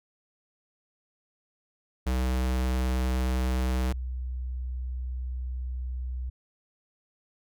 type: tone pair in turn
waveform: square / sine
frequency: 63.6 / 62.8 Hz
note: C2 / B1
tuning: -48 / +30 cents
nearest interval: unison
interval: 22 cents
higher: first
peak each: -25 / -30 dBFS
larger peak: first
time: 2.06-3.93 / 3.93-6.3 s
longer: second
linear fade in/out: 10 ms
effects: none